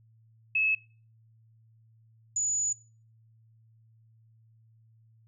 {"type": "tone pair in turn", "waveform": "sine", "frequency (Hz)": [2591, 6917], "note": ["E7", "A8"], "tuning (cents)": [-30, -31], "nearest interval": "octave + perfect fourth", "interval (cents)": 1699, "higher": "second", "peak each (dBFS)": [-23, -25], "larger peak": "first", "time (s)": [[0.55, 0.75], [2.36, 2.73]], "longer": "second", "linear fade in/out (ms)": 5, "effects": ["noise-tail reverb RT60 0.4 s tail -21 dB re dry", "added 112 Hz sine -58 dBFS peak until 5.27 s"]}